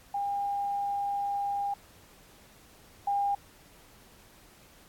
sine tone pair in turn, 805 / 805 Hz, G5 / G5, +46 / +46 cents, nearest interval unison, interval 0 cents, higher neither, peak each -28 / -25 dBFS, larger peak second, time 0.14-1.74 / 3.07-3.35 s, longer first, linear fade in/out 5 ms, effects pink hiss -57 dBFS RMS until 4.88 s + AAC 64 kbps

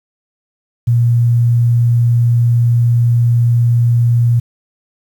sine tone, 118.7 Hz, A#2, 32 cents sharp, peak -8 dBFS, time 0.87-4.4 s, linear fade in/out 10 ms, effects 7-bit

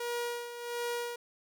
sawtooth tone with tremolo, 477.8 Hz, A#4, 43 cents sharp, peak -28 dBFS, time 0-1.16 s, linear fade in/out 5 ms, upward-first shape sine, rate 1.4 Hz, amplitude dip 65%, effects none

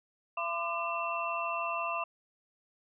sine tone cluster, 676 / 1021 / 1195 / 2694 Hz, E5 / C6 / D6 / E7, +43 / -43 / +30 / +37 cents, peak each -37 / -36 / -36 / -37 dBFS, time 0.37-2.04 s, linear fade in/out 5 ms, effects none

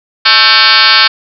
sine tone with frequency modulation, 2970 Hz, F#7, 6 cents sharp, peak -3 dBFS, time 0.25-1.08 s, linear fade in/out 10 ms, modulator 235 Hz, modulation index 7.8, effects none

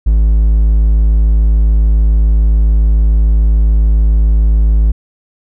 triangle tone, 53.5 Hz, A1, 48 cents flat, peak -4 dBFS, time 0.06-4.92 s, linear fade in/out 10 ms, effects none

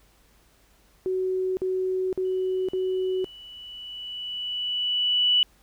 sine tone bursts, 373.4 Hz, F#4, 16 cents sharp, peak -23 dBFS, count 4, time 1.06-3.244 s, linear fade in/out 0 ms, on 510 ms, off 48 ms
sine tone with exponential growth, 2960 Hz, F#7, in tune, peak -16 dBFS, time 2.25-5.43 s, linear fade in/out 1 ms, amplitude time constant 690 ms
effects added 50 Hz sine -61 dBFS peak until 5.62 s + pink hiss -61 dBFS RMS until 5.62 s

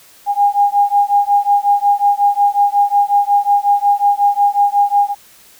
sine beating tone pair, 810 / 815.5 Hz, G#5 / G#5, -43 / -32 cents, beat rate 5.5 Hz, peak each -13 dBFS, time 0.26-5.15 s, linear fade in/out 50 ms, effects white hiss -45 dBFS RMS until 5.59 s

